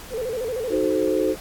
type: tone with vibrato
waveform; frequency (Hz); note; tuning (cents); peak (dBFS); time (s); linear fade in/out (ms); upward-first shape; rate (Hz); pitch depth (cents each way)
sine; 476.2; A#4; +37; -24; 0.1-0.77; 50; square; 13; 120
type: chord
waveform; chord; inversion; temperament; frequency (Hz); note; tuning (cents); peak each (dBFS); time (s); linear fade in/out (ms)
sine; D# diminished seventh; none; equal with one note detuned; 311.1 / 370 / 434.7 / 523.3; D#4 / F#4 / A4 / C5; 0 / 0 / -21 / 0; -24; 0.69-1.36; 50
effects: pink hiss -40 dBFS RMS until 1.4 s + AAC 64 kbps